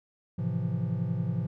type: chord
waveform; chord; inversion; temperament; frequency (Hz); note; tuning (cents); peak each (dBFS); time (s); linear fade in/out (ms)
triangle; F major seventh; first; just; 109.13 / 130.96 / 163.7 / 174.61; A2 / C3 / E3 / F3; -14 / +2 / -12 / 0; -31; 0.38-1.47; 10
effects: none